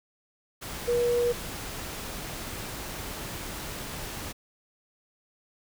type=tone in noise; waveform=sine; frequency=480.6 Hz; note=B4; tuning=47 cents flat; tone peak=-22 dBFS; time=0.87-1.33 s; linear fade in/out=20 ms; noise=pink; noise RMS=-37 dBFS; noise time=0.61-4.33 s; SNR=+12 dB; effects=none